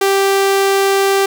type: tone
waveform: sawtooth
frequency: 392 Hz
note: G4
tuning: in tune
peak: -7 dBFS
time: 0.01-1.26 s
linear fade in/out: 5 ms
effects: none